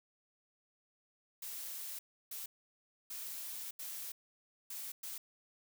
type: noise bursts at uneven times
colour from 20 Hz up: blue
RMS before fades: -44 dBFS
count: 6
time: 1.42-1.99 / 2.31-2.46 / 3.1-3.71 / 3.79-4.12 / 4.7-4.92 / 5.03-5.18 s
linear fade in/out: 5 ms
effects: none